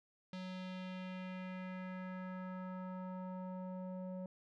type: tone with low-pass filter sweep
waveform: square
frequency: 185 Hz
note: F#3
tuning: in tune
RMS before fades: -45 dBFS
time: 0.33-4.26 s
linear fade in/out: 2 ms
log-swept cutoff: 4100 to 620 Hz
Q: 1.9
effects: none